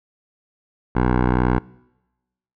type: tone with low-pass filter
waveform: 10% pulse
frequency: 61.9 Hz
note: B1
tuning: 5 cents sharp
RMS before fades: -18 dBFS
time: 0.95-1.59 s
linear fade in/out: 10 ms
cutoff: 1300 Hz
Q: 1.4
effects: noise-tail reverb RT60 1.0 s tail -24 dB re dry